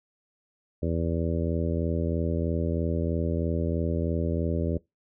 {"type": "harmonic tone", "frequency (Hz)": 83.1, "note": "E2", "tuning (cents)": 15, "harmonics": [1, 2, 3, 4, 5, 6, 7], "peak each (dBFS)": [-28, -31, -33, -34, -35, -36, -36], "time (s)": [0.82, 4.78], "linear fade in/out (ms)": 10, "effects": ["noise-tail reverb RT60 0.2 s tail -23 dB re dry"]}